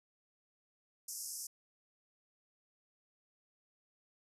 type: band-pass noise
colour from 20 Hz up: pink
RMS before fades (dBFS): -44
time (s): 1.08-1.47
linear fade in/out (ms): 5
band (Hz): 5100 to 13000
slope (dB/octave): 96
effects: none